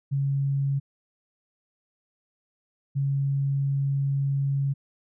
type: tone pair in turn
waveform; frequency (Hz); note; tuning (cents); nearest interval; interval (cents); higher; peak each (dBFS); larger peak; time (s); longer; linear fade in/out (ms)
sine; 138.59 / 138.59; C#3 / C#3; 0 / 0; unison; 0; neither; -22; neither; 0.11-0.8 / 2.95-4.74; second; 20
effects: none